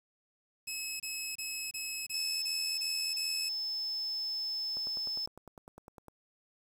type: tone bursts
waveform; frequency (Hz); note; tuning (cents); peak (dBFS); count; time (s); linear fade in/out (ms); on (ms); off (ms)
15% pulse; 2578; E7; -39; -29; 8; 0.67-3.492; 10; 330; 26
type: tone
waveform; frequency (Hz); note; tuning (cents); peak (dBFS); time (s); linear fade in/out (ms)
sine; 5240; E8; -11; -33; 2.14-5.26; 2
type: click train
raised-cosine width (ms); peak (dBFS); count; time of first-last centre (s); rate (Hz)
1; -35; 14; 4.77-6.083; 9.9
effects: 9-bit